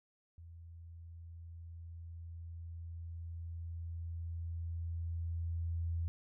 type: tone with level ramp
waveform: sine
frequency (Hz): 83.8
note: E2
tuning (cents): +29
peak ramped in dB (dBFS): -50 to -33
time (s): 0.38-6.08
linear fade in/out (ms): 0
effects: none